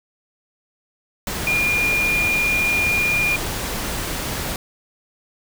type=tone in noise; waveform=sine; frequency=2418 Hz; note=D7; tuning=50 cents sharp; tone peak=-17 dBFS; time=1.47-3.36 s; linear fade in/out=2 ms; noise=pink; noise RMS=-26 dBFS; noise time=1.27-4.56 s; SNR=+6 dB; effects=none